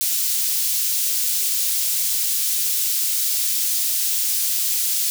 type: high-pass noise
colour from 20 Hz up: white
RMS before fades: -21 dBFS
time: 0.01-5.1 s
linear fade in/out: 0 ms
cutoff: 4200 Hz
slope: 12 dB/octave
effects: none